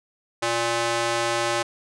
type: tone with high-pass filter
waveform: square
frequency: 117.1 Hz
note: A#2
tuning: 8 cents sharp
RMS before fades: -24 dBFS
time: 0.42-1.63 s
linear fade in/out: 10 ms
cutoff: 550 Hz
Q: 0.79
effects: resampled to 22050 Hz